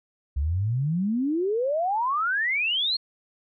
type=exponential sweep; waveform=sine; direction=up; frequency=66 to 4340 Hz; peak=-22 dBFS; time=0.36-2.97 s; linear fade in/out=10 ms; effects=none